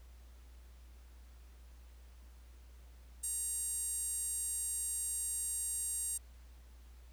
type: tone with high-pass filter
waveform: sawtooth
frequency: 945 Hz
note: A#5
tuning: 23 cents sharp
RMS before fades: -38 dBFS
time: 3.23-6.18 s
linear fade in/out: 10 ms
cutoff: 8500 Hz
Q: 7.5
effects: added 60 Hz sine -53 dBFS peak until 7.12 s + pink hiss -67 dBFS RMS until 7.12 s